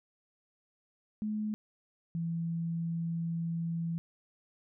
sine tone pair in turn, 213.1 / 166.86 Hz, G#3 / E3, +45 / +21 cents, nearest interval major third, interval 424 cents, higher first, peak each -31 / -31 dBFS, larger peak neither, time 1.22-1.54 / 2.15-3.98 s, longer second, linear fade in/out 0 ms, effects none

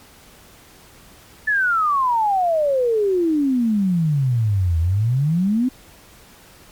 sine exponential two-way sweep, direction down then up, 1760 to 79.8 to 264.1 Hz, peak -15 dBFS, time 1.47-5.69 s, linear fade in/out 10 ms, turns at 4.79 s, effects pink hiss -47 dBFS RMS until 6.71 s + MP3 96 kbps

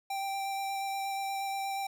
square tone with vibrato, 784 Hz, G5, in tune, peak -33 dBFS, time 0.1-1.87 s, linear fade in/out 5 ms, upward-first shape square, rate 8.4 Hz, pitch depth 8 cents each way, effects 11-bit

